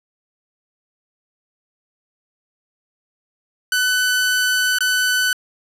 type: tone with dropouts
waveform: sawtooth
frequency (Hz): 1501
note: F#6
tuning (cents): +24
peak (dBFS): -12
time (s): 3.72-5.33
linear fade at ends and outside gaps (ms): 2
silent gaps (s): 4.786-4.806
effects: resampled to 32000 Hz + 7-bit